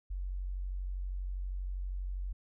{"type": "tone", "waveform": "sine", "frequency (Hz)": 46.25, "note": "F#1", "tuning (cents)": 0, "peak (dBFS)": -34, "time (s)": [0.1, 2.33], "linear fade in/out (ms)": 10, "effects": []}